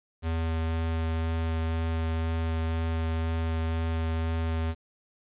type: tone with vibrato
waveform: square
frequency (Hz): 81.5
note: E2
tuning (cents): -19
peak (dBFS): -27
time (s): 0.22-4.75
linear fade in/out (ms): 50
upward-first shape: sine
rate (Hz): 2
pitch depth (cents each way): 8
effects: resampled to 8000 Hz + 9-bit